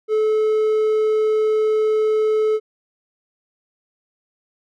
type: tone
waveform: triangle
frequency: 432.6 Hz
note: A4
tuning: 29 cents flat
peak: -13 dBFS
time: 0.08-2.6 s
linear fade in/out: 50 ms
effects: none